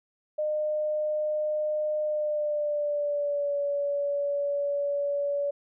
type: tone with pitch glide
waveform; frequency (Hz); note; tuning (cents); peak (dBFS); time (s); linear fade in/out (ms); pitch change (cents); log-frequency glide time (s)
sine; 608 to 570.6; D#5 to C#5; -40 to +50; -25; 0.38-5.51; 10; -110; 2.02-3.57
effects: none